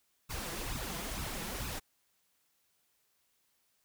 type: noise with flanger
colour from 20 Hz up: pink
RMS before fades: -39 dBFS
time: 0.29-1.8 s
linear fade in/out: 20 ms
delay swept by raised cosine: 0.77 to 6.07 ms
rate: 2.2 Hz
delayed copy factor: +0.8
effects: white hiss -75 dBFS RMS until 3.84 s